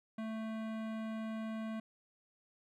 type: tone with hard clipping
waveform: sine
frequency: 221 Hz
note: A3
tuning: 8 cents sharp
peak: -40 dBFS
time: 0.18-1.8 s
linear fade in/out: 5 ms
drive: 18 dB
effects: none